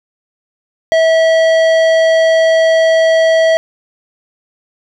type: tone with tanh clipping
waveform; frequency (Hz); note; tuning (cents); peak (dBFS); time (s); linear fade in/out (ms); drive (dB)
sine; 649; E5; -27; -9; 0.92-3.57; 0; 14
effects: none